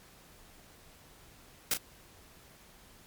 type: noise with echo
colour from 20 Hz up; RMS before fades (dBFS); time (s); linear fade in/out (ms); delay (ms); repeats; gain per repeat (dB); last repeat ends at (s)
white; -28; 1.71-1.74; 2; 33; 1; -8; 1.773
effects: pink hiss -57 dBFS RMS until 3.06 s + MP3 96 kbps